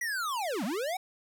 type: linear two-way sweep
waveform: square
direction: down then up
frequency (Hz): 1975.5 to 177.5 to 776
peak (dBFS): -31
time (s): 0.01-0.97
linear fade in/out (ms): 5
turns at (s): 0.64
effects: none